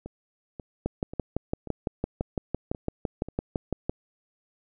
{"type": "two click trains", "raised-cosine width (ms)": 2, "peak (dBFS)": [-13, -24], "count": [19, 7], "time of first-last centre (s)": [[0.86, 3.895], [0.06, 3.286]], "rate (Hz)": [5.93, 1.86], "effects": []}